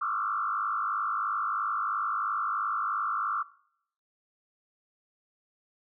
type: tone with frequency modulation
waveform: sine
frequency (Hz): 1256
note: D#6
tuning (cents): +16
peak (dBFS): -27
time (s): 0.01-3.43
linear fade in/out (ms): 10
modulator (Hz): 51.5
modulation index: 2.8
effects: noise-tail reverb RT60 0.7 s tail -21 dB re dry